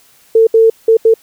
sine tone bursts at uneven times, 449.9 Hz, A4, 39 cents sharp, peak -4 dBFS, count 4, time 0.35-0.47 / 0.54-0.7 / 0.88-0.97 / 1.05-1.14 s, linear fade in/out 5 ms, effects white hiss -48 dBFS RMS until 1.22 s

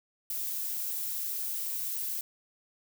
violet noise, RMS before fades -34 dBFS, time 0.3-2.21 s, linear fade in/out 2 ms, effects none

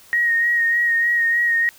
sine tone with vibrato, 1875 Hz, A#6, 10 cents sharp, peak -15 dBFS, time 0.13-1.69 s, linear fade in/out 0 ms, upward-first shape sine, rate 3.3 Hz, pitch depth 27 cents each way, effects white hiss -48 dBFS RMS until 1.78 s

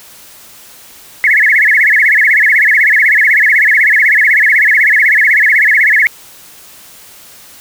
sine tone with vibrato, 1932 Hz, B6, 39 cents flat, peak -5 dBFS, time 1.24-6.07 s, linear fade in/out 0 ms, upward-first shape sine, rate 16 Hz, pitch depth 240 cents each way, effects white hiss -37 dBFS RMS until 7.6 s

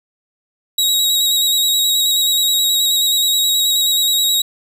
sawtooth tone with vibrato, 3825 Hz, A#7, 44 cents sharp, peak -10 dBFS, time 0.78-4.42 s, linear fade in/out 5 ms, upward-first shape square, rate 9.4 Hz, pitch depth 20 cents each way, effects none

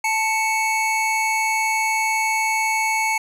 square tone pair together, 880 / 2222 Hz, A5 / C#7, 0 / +4 cents, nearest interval octave + major third, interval 1604 cents, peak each -22 dBFS, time 0.04-3.18 s, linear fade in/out 5 ms, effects low-pass 12000 Hz 12 dB/octave + 9-bit

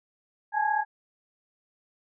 sine tone cluster, 831 / 867 / 1649 Hz, G#5 / A5 / G#6, +1 / -26 / -13 cents, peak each -27 / -26 / -30 dBFS, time 0.52-0.85 s, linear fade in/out 50 ms, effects none

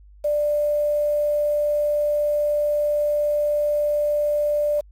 sine tone with quantisation, 591 Hz, D5, 11 cents sharp, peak -18 dBFS, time 0.24-4.81 s, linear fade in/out 10 ms, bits 7, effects added 50 Hz sine -45 dBFS peak until 4.91 s + AAC 48 kbps

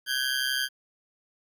20% pulse ring-modulated tone, 1591 Hz, G6, 25 cents sharp, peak -18 dBFS, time 0.06-0.69 s, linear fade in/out 50 ms, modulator 66 Hz, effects 10-bit

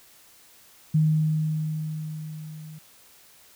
sine tone with level ramp, 155.56 Hz, D#3, in tune, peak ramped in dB -16 to -39 dBFS, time 0.94-2.79 s, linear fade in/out 10 ms, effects white hiss -54 dBFS RMS until 3.55 s

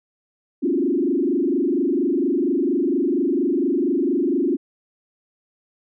sine tone with frequency modulation, 311.1 Hz, D#4, in tune, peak -17 dBFS, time 0.62-4.57 s, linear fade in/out 20 ms, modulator 24.3 Hz, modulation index 2.5, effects none

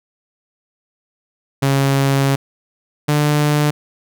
sawtooth tone pair in turn, 137.4 / 148.42 Hz, C#3 / D3, -15 / +19 cents, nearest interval minor second, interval 134 cents, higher second, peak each -9 dBFS, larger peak neither, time 1.62-2.36 / 3.08-3.71 s, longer first, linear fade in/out 10 ms, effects none

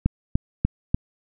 click train, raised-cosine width 5 ms, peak -6 dBFS, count 4, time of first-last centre 0.06-0.945 s, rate 3.39 Hz, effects none

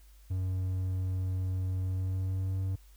triangle tone with pitch glide, 92.9 to 95.02 Hz, F#2 to F#2, +7 to +47 cents, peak -27 dBFS, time 0.3-2.76 s, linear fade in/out 10 ms, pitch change +40 cents, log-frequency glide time 1.82-2.62 s, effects added 50 Hz sine -53 dBFS peak until 2.96 s + white hiss -65 dBFS RMS until 2.96 s

